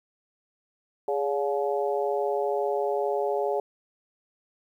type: harmonic tone with a mistuned harmonic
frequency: 142.3 Hz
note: C#3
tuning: 46 cents sharp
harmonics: 3 / 4 / 5 / 6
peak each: -27 / -29 / -31 / -33 dBFS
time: 1.08-3.6 s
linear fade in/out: 2 ms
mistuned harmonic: 3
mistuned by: -52 cents
effects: 10-bit